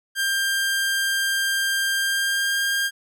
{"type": "tone with pitch glide", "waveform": "sawtooth", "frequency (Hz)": [1592, 1605.9], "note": ["G6", "G6"], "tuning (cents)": [26, 41], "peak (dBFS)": -17, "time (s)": [0.15, 2.91], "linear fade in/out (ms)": 50, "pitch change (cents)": 15, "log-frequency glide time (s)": [1.95, 2.61], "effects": []}